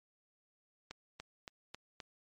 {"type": "accelerating click train", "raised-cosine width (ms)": 0.2, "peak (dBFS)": -27, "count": 5, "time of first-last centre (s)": [0.91, 2.002], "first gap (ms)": 290, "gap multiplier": 0.96, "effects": ["MP3 64 kbps"]}